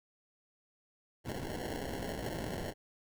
violet noise with sample-and-hold, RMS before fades -39 dBFS, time 1.24-2.74 s, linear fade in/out 50 ms, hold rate 1225 Hz, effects none

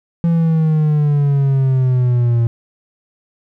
triangle exponential sweep, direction down, 169.7 to 115.8 Hz, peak -9 dBFS, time 0.24-2.47 s, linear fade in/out 0 ms, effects none

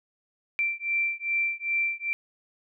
sine beating tone pair, 2349 / 2351.5 Hz, D7 / D7, 0 / +2 cents, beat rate 2.5 Hz, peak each -28 dBFS, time 0.59-2.13 s, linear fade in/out 0 ms, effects none

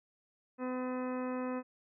harmonic tone, 253.6 Hz, B3, 46 cents sharp, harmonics 1 / 2 / 3 / 4 / 5 / 6 / 7 / 8 / 10, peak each -36 / -39 / -49 / -45 / -48 / -55 / -54 / -57 / -55 dBFS, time 0.58-1.63 s, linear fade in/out 50 ms, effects none

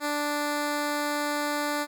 10% pulse tone, 293.7 Hz, D4, in tune, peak -18 dBFS, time 0-1.87 s, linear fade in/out 50 ms, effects none

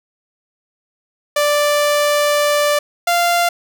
sawtooth tone pair in turn, 587.3 / 693.8 Hz, D5 / F5, 0 / -12 cents, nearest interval minor third, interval 288 cents, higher second, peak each -9 dBFS, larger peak neither, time 1.36-2.79 / 3.07-3.49 s, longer first, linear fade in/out 5 ms, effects none

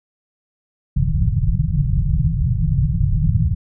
white low-pass noise, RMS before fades -17 dBFS, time 0.96-3.55 s, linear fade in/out 10 ms, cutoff 170 Hz, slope 96 dB/octave, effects none

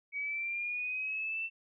sine linear sweep, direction up, 2253 to 2686 Hz, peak -33 dBFS, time 0.12-1.5 s, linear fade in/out 50 ms, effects none

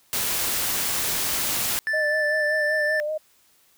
white noise, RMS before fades -25 dBFS, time 0.13-1.79 s, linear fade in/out 0 ms
triangle tone with pitch glide, 1760 to 1771.2 Hz, A6 to A6, 0 to +11 cents, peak -20 dBFS, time 1.87-3 s, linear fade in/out 0 ms, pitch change +11 cents, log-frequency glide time 2.23-2.7 s
sine tone with vibrato, 609 Hz, D#5, 37 cents flat, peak -24 dBFS, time 1.93-3.18 s, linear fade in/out 10 ms, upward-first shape sine, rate 5.2 Hz, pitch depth 42 cents each way
effects white hiss -60 dBFS RMS until 3.77 s

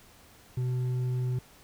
sine tone with hard clipping, 125.8 Hz, B2, 32 cents sharp, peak -28 dBFS, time 0.57-1.39 s, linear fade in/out 5 ms, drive 4 dB, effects pink hiss -56 dBFS RMS until 1.63 s

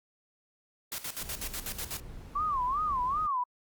white noise with tremolo, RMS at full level -36 dBFS, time 0.92-2 s, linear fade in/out 0 ms, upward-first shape square, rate 8.1 Hz, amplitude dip 75%
brown noise, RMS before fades -44 dBFS, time 1.2-3.27 s, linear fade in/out 10 ms
sine tone with vibrato, 1111 Hz, C#6, 4 cents sharp, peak -27 dBFS, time 2.35-3.44 s, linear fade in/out 10 ms, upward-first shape sine, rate 2.6 Hz, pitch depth 210 cents each way
effects Opus 48 kbps

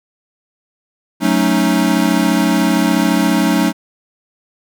square chord, D# half-diminished seventh, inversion first, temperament equal, 185 / 220 / 277.2 / 311.1 Hz, F#3 / A3 / C#4 / D#4, 0 / 0 / 0 / 0 cents, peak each -18 dBFS, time 1.2-3.73 s, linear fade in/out 50 ms, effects none

